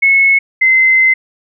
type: tone pair in turn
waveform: sine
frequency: 2191 / 2062 Hz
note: C#7 / C7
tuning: -21 / -26 cents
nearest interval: minor second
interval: 105 cents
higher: first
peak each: -6 dBFS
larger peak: neither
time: 0.02-0.39 / 0.61-1.14 s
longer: second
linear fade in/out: 10 ms
effects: none